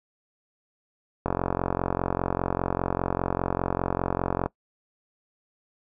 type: click train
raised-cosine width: 1 ms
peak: -10 dBFS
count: 145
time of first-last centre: 1.26-4.46 s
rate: 45 Hz
effects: noise-tail reverb RT60 0.1 s tail -21 dB re dry